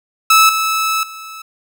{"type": "tone with level steps", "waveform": "sawtooth", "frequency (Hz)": 1306, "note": "E6", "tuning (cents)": -17, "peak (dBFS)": [-3, -11, -26], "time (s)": [0.3, 1.42], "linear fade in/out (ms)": 5, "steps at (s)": [0.49, 1.03], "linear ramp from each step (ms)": 2, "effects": []}